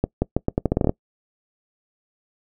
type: accelerating click train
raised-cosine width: 2 ms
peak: -5 dBFS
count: 12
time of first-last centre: 0.04-0.894 s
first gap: 180 ms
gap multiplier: 0.81
effects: noise-tail reverb RT60 0.1 s tail -23 dB re dry